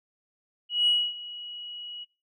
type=tone with ADSR envelope; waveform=sine; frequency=2914 Hz; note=F#7; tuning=27 cents flat; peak=-18 dBFS; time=0.69-2.05 s; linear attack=180 ms; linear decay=260 ms; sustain=-19 dB; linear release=22 ms; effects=noise-tail reverb RT60 0.3 s tail -22 dB re dry + tanh soft clip ceiling -14 dBFS